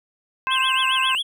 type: harmonic tone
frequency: 523.3 Hz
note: C5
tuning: in tune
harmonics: 2 / 3 / 4 / 5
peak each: -22 / -27 / -35 / -26 dBFS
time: 0.47-1.15 s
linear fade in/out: 0 ms
type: tone with vibrato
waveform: triangle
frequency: 2960 Hz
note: F#7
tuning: in tune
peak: -19 dBFS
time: 0.5-1.23 s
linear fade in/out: 20 ms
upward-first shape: triangle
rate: 7.4 Hz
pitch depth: 270 cents each way
effects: none